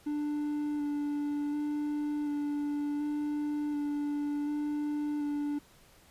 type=tone with vibrato; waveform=triangle; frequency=293.7 Hz; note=D4; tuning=in tune; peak=-28 dBFS; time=0.06-5.59 s; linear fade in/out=10 ms; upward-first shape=square; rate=0.68 Hz; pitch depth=12 cents each way; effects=pink hiss -60 dBFS RMS until 6.1 s + resampled to 32000 Hz